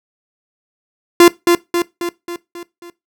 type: tone with echo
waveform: 45% pulse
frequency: 346.1 Hz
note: F4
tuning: 16 cents flat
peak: -3 dBFS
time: 1.2-1.28 s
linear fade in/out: 2 ms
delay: 270 ms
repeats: 6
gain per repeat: -5 dB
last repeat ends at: 2.9 s
effects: noise-tail reverb RT60 0.2 s tail -19 dB re dry